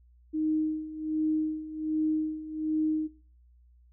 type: tone with tremolo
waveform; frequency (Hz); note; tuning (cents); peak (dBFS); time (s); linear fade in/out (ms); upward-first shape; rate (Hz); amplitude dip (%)
sine; 311.1; D#4; 0; -24; 0.33-3.08; 20; sine; 1.3; 80
effects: noise-tail reverb RT60 0.4 s tail -19 dB re dry + added 60 Hz sine -56 dBFS peak until 3.92 s